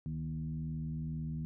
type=tone with frequency modulation; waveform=sine; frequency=155.56 Hz; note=D#3; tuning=in tune; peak=-35 dBFS; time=0.06-1.45 s; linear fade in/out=0 ms; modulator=82.3 Hz; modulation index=0.81; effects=none